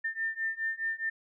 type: beating tone pair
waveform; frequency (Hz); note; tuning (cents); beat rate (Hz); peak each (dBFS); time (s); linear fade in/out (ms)
sine; 1796 / 1800.8; A6 / A6; +35 / +40; 4.8; -34 / -33; 0.04-1.1; 10
effects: none